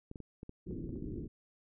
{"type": "clicks", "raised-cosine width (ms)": 3, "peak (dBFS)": -32, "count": 8, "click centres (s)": [0.114, 0.158, 0.203, 0.431, 0.494, 0.71, 0.892, 0.958]}
{"type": "low-pass noise", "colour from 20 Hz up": "white", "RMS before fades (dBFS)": -41, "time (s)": [0.66, 1.28], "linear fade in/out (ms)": 20, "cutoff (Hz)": 370, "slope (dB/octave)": 48}
{"effects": []}